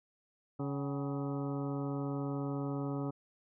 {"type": "harmonic tone with a mistuned harmonic", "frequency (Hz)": 140, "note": "C#3", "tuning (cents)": 18, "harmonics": [1, 2, 3, 4, 5, 6, 7, 8, 9], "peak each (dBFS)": [-37, -37, -43, -46, -49, -53, -52, -55, -50], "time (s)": [0.59, 3.11], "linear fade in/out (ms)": 10, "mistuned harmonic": 5, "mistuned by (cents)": 110, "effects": []}